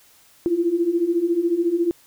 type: beating tone pair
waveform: sine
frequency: 331.9 / 345.9 Hz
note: E4 / F4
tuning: +12 / -17 cents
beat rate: 14 Hz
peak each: -23 / -19 dBFS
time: 0.46-1.91 s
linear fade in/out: 0 ms
effects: white hiss -54 dBFS RMS until 2.06 s